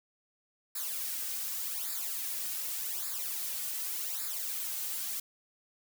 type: noise with flanger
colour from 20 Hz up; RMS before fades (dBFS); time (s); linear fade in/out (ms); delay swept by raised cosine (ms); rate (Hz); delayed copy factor
blue; -36; 0.75-5.2; 5; 0.33 to 3.03; 0.86; -0.85
effects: none

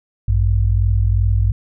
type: tone pair together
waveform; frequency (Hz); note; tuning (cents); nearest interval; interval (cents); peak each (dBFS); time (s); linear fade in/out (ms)
sine; 55.63 / 98.3; A1 / G2; +20 / +5; minor seventh; 985; -15; 0.28-1.52; 5
effects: none

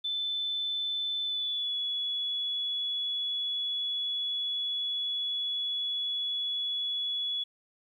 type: tone with pitch glide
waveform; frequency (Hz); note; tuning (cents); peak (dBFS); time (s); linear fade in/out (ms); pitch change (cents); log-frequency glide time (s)
sine; 3520 to 3392; A7 to G#7; 0 to +36; -29; 0.04-7.44; 10; -64; 1.25-1.76
effects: 11-bit

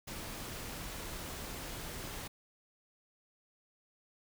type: noise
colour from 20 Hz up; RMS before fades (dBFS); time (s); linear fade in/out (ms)
pink; -43; 0.07-2.28; 10
effects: none

